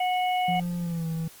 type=harmonic tone; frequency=732 Hz; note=F#5; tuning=19 cents flat; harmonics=1 / 3 / 4; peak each=-23 / -33 / -35 dBFS; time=0-0.6 s; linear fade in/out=5 ms
type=tone with pitch glide; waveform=triangle; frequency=174.61 to 162.92 Hz; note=F3 to E3; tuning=0 to -20 cents; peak=-25 dBFS; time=0.48-1.28 s; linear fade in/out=5 ms; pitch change=-120 cents; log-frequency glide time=0.78-1.07 s
effects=white hiss -50 dBFS RMS until 1.4 s + Opus 32 kbps

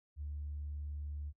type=tone; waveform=sine; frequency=73.42 Hz; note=D2; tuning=in tune; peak=-38 dBFS; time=0.16-1.33 s; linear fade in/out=50 ms; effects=noise-tail reverb RT60 0.1 s tail -25 dB re dry + tanh soft clip ceiling -34 dBFS

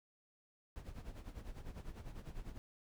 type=noise with tremolo; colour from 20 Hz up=brown; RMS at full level=-45 dBFS; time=0.76-2.58 s; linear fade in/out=0 ms; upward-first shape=sine; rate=10 Hz; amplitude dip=75%; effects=none

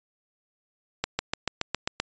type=accelerating click train; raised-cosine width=0.2 ms; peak=-8 dBFS; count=8; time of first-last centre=1.04-2 s; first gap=150 ms; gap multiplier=0.97; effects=resampled to 16000 Hz

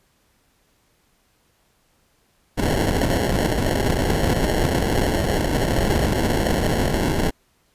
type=noise with sample-and-hold; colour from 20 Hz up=pink; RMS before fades=-20 dBFS; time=2.57-7.31 s; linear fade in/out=20 ms; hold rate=1225 Hz; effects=pink hiss -63 dBFS RMS until 7.74 s + resampled to 32000 Hz

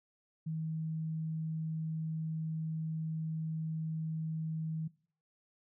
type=tone; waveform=sine; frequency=159.3 Hz; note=D#3; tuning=41 cents sharp; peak=-34 dBFS; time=0.46-4.88 s; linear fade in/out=10 ms; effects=noise-tail reverb RT60 0.5 s tail -21 dB re dry

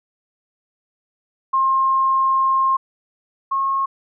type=tone pair in turn; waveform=sine; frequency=1065 / 1084.9 Hz; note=C6 / C#6; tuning=+30 / -38 cents; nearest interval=unison; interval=32 cents; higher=second; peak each=-14 / -17 dBFS; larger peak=first; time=1.53-2.77 / 3.51-3.86 s; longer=first; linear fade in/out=10 ms; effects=none

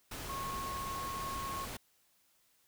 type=tone in noise; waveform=sine; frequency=1091 Hz; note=C#6; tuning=28 cents flat; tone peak=-38 dBFS; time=0.29-1.65 s; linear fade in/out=5 ms; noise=pink; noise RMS=-43 dBFS; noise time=0.11-1.77 s; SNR=+2 dB; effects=white hiss -71 dBFS RMS until 2.67 s

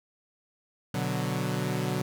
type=chord; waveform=sawtooth; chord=B minor; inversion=none; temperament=equal; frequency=123.47 / 146.83 / 185 Hz; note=B2 / D3 / F#3; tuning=0 / 0 / 0 cents; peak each=-28 dBFS; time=0.94-2.02 s; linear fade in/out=5 ms; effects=none

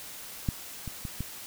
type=clicks; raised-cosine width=5 ms; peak=-14 / -24 / -23 / -20 dBFS; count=4; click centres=0.488 / 0.877 / 1.052 / 1.206 s; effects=white hiss -43 dBFS RMS until 1.46 s

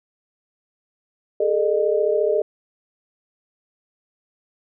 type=tone cluster; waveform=sine; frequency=413.9 / 448.2 / 610 Hz; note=G#4 / A4 / D#5; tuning=-6 / +32 / -34 cents; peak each=-21 dBFS; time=1.4-2.42 s; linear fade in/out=5 ms; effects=none

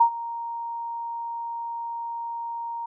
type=tone with ADSR envelope; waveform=sine; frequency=932.3 Hz; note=A#5; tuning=in tune; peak=-11 dBFS; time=0-2.86 s; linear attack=9 ms; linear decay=86 ms; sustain=-18 dB; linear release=6 ms; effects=none

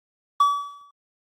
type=tone with exponential decay; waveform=triangle; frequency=1145 Hz; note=D6; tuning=44 cents flat; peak=-10 dBFS; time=0.4-0.91 s; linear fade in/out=5 ms; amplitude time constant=110 ms; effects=Opus 24 kbps

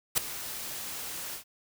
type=noise with ADSR envelope; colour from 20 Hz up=white; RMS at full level=-22 dBFS; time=0.15-1.44 s; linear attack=27 ms; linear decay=5 ms; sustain=-16 dB; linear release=99 ms; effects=none

